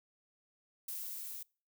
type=noise with level ramp; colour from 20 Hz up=violet; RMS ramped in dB=-41 to -45 dBFS; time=0.88-1.43 s; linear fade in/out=5 ms; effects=noise-tail reverb RT60 0.4 s tail -26 dB re dry